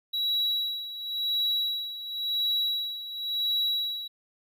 triangle tone with tremolo, 3894 Hz, B7, 25 cents flat, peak -22 dBFS, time 0.13-4.08 s, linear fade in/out 10 ms, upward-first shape sine, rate 0.94 Hz, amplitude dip 75%, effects none

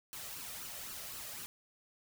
white noise with flanger, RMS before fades -45 dBFS, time 0.13-1.46 s, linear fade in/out 0 ms, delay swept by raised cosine 0.68 to 1.65 ms, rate 3.9 Hz, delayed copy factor +0.5, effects none

